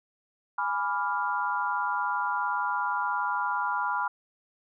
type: chord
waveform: sine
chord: G# diminished seventh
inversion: none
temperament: equal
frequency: 830.6 / 987.8 / 1174.7 / 1396.9 Hz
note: G#5 / B5 / D6 / F6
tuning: 0 / 0 / 0 / 0 cents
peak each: -33 / -29 / -35 / -31 dBFS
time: 0.58-4.08 s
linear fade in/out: 5 ms
effects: none